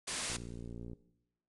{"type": "low-pass noise", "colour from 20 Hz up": "white", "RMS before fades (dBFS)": -39, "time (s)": [0.07, 0.37], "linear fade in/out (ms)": 10, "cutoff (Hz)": 10000, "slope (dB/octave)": 96}
{"type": "click train", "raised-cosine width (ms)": 3, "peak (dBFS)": -33, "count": 38, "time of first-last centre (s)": [0.3, 0.932], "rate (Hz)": 58.5}
{"effects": ["noise-tail reverb RT60 0.9 s tail -18 dB re dry"]}